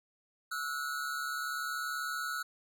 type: tone pair together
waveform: square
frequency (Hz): 1313.5 / 1454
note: E6 / F#6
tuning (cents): -7 / -31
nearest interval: major second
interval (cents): 176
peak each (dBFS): -39 / -37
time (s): 0.51-2.43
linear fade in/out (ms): 10
effects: none